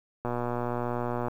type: click train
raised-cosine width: 1 ms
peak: -17 dBFS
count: 126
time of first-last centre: 0.25-1.283 s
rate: 121 Hz
effects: 9-bit